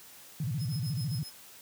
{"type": "tone with vibrato", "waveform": "sine", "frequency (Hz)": 133.7, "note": "C3", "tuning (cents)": 38, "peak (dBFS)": -29, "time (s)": [0.4, 1.23], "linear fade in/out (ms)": 2, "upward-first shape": "square", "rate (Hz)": 14, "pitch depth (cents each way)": 270}
{"type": "tone with tremolo", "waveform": "sawtooth", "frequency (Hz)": 5140, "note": "E8", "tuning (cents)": -45, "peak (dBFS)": -37, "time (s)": [0.58, 1.32], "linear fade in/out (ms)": 50, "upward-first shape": "triangle", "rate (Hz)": 7.5, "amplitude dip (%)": 95}
{"effects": ["white hiss -52 dBFS RMS until 1.61 s", "high-pass 80 Hz 12 dB/octave"]}